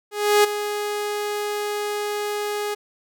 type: tone with ADSR envelope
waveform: sawtooth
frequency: 415.3 Hz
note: G#4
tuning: in tune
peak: -8 dBFS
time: 0.11-2.75 s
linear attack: 330 ms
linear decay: 12 ms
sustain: -12 dB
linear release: 15 ms
effects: none